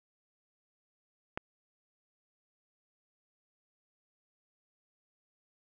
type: click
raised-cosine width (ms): 0.5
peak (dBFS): -19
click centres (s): 1.375
effects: none